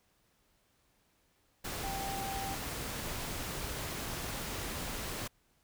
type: tone in noise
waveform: sine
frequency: 783 Hz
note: G5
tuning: 2 cents flat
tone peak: -38 dBFS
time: 1.83-2.55 s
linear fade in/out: 10 ms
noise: pink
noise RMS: -39 dBFS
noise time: 1.64-5.28 s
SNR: -2 dB
effects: pink hiss -72 dBFS RMS until 5.63 s